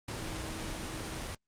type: tone in noise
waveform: sine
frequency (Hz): 320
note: D#4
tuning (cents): +49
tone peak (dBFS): -45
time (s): 0.19-1.22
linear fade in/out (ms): 5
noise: pink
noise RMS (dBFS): -38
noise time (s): 0.08-1.35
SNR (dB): -10
effects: low-pass 9000 Hz 12 dB/octave + Opus 32 kbps